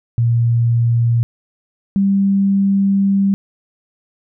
sine tone pair in turn, 117.5 / 196.81 Hz, A#2 / G3, +14 / +7 cents, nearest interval major sixth, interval 893 cents, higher second, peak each -11 dBFS, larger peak neither, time 0.18-1.23 / 1.96-3.34 s, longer second, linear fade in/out 0 ms, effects none

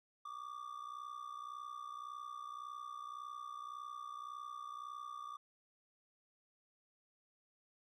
triangle ring-modulated tone, 1174.7 Hz, D6, in tune, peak -40 dBFS, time 0.25-5.37 s, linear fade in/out 5 ms, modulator 30.9 Hz, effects none

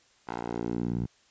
10% pulse tone with band-pass filter sweep, 58.8 Hz, A#1, 16 cents sharp, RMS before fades -32 dBFS, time 0.27-1.07 s, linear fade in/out 20 ms, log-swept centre 1000 to 130 Hz, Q 1.2, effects white hiss -63 dBFS RMS until 1.3 s + resampled to 16000 Hz

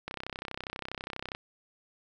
click train, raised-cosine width 0.3 ms, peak -20 dBFS, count 42, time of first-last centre 0.08-1.349 s, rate 32.3 Hz, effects none

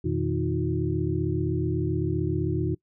sine tone cluster, 88 / 122.9 / 158.7 / 314.8 / 362.2 Hz, F2 / B2 / D#3 / D#4 / F#4, +14 / -8 / +35 / +20 / -37 cents, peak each -30 dBFS, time 0.04-2.75 s, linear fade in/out 10 ms, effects noise-tail reverb RT60 0.1 s tail -22 dB re dry

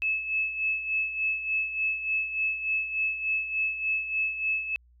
sine tone with tremolo, 2600 Hz, E7, 24 cents flat, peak -23 dBFS, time 0.02-4.76 s, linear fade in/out 0 ms, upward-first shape sine, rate 3.4 Hz, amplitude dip 65%, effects added 60 Hz sine -56 dBFS peak until 5 s

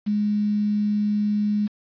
sine tone with quantisation, 208.5 Hz, G#3, 7 cents sharp, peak -19 dBFS, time 0.06-1.68 s, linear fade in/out 20 ms, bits 7, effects resampled to 11025 Hz

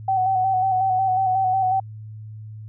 sine tone with vibrato, 756 Hz, F#5, 37 cents sharp, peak -17 dBFS, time 0.08-1.8 s, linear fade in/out 5 ms, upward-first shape square, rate 5.5 Hz, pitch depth 30 cents each way, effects added 108 Hz sine -34 dBFS peak until 2.68 s

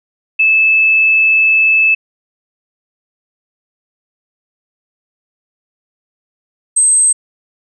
sine tone pair in turn, 2617 / 8263 Hz, E7 / C9, -13 / -23 cents, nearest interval octave + minor sixth, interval 1990 cents, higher second, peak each -7 dBFS, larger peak neither, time 0.39-1.95 / 6.76-7.13 s, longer first, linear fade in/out 10 ms, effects none

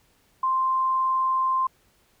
sine tone, 1046.5 Hz, C6, in tune, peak -20 dBFS, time 0.43-1.67 s, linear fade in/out 5 ms, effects pink hiss -63 dBFS RMS until 2.2 s

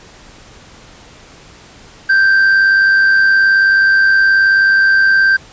triangle tone with amplitude modulation, 1567 Hz, G6, 1 cent flat, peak -4 dBFS, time 2.09-5.37 s, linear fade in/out 10 ms, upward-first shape sine, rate 98.9 Hz, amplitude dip 35%, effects pink hiss -40 dBFS RMS until 5.52 s + resampled to 16000 Hz

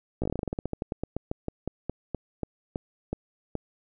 slowing click train, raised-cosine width 2 ms, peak -16 dBFS, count 27, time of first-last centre 0.22-3.553 s, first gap 16 ms, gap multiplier 1.14, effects none

